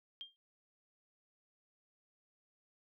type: tone with exponential decay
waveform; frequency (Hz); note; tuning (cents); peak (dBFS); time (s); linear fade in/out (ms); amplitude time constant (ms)
sine; 3198; G7; +34; -40; 0.21-0.36; 0; 31
effects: none